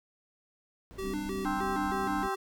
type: noise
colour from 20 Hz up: brown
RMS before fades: -45 dBFS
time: 0.91-2.27 s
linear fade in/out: 0 ms
type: tone with vibrato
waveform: square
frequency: 338.6 Hz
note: E4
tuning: 46 cents sharp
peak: -35 dBFS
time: 0.98-2.36 s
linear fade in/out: 10 ms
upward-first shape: square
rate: 3.2 Hz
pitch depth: 220 cents each way
type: chord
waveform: sine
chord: G suspended fourth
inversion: none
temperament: equal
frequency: 196 / 261.6 / 293.7 Hz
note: G3 / C4 / D4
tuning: 0 / 0 / 0 cents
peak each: -37 / -41 / -43 dBFS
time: 1.01-2.3 s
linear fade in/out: 50 ms
type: harmonic tone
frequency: 262.2 Hz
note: C4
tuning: 4 cents sharp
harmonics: 3 / 4 / 5 / 6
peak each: -34 / -36 / -38 / -40 dBFS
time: 1.45-2.35 s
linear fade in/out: 10 ms
effects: none